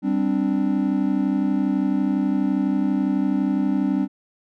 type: chord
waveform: triangle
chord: G suspended fourth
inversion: none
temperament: equal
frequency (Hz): 196 / 261.6 / 293.7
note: G3 / C4 / D4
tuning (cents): 0 / 0 / 0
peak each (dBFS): -21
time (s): 0.02-4.08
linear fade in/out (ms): 50
effects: none